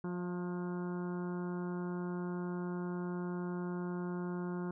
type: harmonic tone with a mistuned harmonic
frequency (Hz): 177.9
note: F3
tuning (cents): +32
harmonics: 1 / 2 / 3 / 4 / 5 / 6 / 7 / 8 / 9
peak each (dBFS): -37 / -41 / -55 / -54 / -52 / -52 / -58 / -53 / -63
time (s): 0.04-4.71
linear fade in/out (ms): 2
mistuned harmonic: 4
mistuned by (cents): -30
effects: none